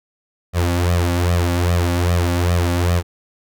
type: tone with flanger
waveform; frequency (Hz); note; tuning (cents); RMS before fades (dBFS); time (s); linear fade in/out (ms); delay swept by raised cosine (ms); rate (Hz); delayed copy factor
sawtooth; 87.31; F2; 0; -17; 0.53-3.03; 50; 1.6 to 3.6; 2.5; +0.85
effects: none